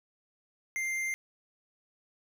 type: tone with tanh clipping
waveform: sine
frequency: 2097 Hz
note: C7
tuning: 3 cents sharp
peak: -32 dBFS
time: 0.76-1.14 s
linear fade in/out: 0 ms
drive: 13 dB
effects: none